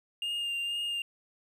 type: tone with vibrato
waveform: triangle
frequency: 2813 Hz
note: F7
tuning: 12 cents sharp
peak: -29 dBFS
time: 0.22-1.02 s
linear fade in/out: 2 ms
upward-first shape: sine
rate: 2.1 Hz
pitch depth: 18 cents each way
effects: none